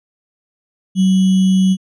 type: tone with sample-and-hold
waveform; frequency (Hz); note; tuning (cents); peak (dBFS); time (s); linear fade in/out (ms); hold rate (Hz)
sine; 188.4; F#3; +32; -9; 0.95-1.77; 50; 3150
effects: resampled to 22050 Hz